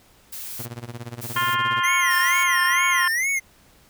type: noise bursts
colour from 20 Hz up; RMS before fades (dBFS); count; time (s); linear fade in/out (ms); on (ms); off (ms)
blue; -34; 3; 0.32-2.44; 10; 340; 550
type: tone with tremolo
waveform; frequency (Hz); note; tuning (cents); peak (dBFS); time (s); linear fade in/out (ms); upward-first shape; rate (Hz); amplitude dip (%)
sawtooth; 119; A#2; +36; -26; 0.59-1.81; 5; sine; 17; 90
type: harmonic tone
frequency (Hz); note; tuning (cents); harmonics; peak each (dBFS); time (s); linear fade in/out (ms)
351.8; F4; +13; 3 / 4 / 5 / 6 / 7 / 8 / 9; -22 / -26 / -27 / -33 / -37 / -36 / -30; 1.36-3.08; 5
type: tone with vibrato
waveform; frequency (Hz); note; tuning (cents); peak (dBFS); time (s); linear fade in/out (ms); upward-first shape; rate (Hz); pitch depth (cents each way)
square; 1993; B6; +15; -21; 1.83-3.4; 20; sine; 2.2; 190
effects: pink hiss -55 dBFS RMS until 3.89 s